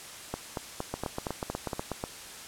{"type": "two click trains", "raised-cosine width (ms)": 1, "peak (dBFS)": [-17, -17], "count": [10, 7], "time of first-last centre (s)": [[0.94, 2.039], [0.34, 1.732]], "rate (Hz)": [8.19, 4.31], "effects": ["white hiss -44 dBFS RMS until 2.47 s", "low-pass 10000 Hz 12 dB/octave"]}